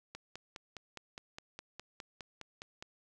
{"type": "click train", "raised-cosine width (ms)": 0.2, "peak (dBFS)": -27, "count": 14, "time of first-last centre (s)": [0.15, 2.825], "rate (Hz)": 4.86, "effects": []}